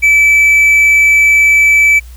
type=tone; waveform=triangle; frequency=2309 Hz; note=D7; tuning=30 cents flat; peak=-3 dBFS; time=0.02-2 s; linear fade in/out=20 ms; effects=added 60 Hz sine -29 dBFS peak until 2.16 s + white hiss -44 dBFS RMS until 2.16 s